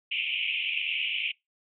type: band-pass noise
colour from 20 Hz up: pink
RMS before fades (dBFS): -30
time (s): 0.11-1.32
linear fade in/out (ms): 10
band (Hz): 2300 to 3100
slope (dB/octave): 96
effects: noise-tail reverb RT60 0.2 s tail -25 dB re dry